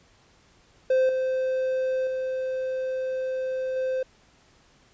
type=tone with level steps; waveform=triangle; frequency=519 Hz; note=C5; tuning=14 cents flat; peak=-16 / -21 / -24 / -22 dBFS; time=0.9-4.03 s; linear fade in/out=5 ms; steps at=1.09 / 2.07 / 3.76 s; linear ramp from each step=2 ms; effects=pink hiss -59 dBFS RMS until 4.93 s + resampled to 16000 Hz